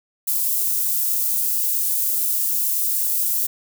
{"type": "high-pass noise", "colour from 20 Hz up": "white", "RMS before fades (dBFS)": -21, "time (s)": [0.27, 3.47], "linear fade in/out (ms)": 10, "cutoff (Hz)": 11000, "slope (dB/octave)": 12, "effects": []}